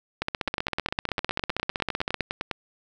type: two click trains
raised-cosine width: 0.3 ms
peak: -10 / -11 dBFS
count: 32 / 21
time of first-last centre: 0.22-2.207 / 0.48-2.513 s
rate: 15.6 / 9.84 Hz
effects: none